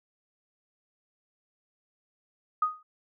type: tone with exponential decay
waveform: sine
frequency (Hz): 1244.5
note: D#6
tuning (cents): 0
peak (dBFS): -19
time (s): 2.62-2.83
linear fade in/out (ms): 5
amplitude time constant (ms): 44
effects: none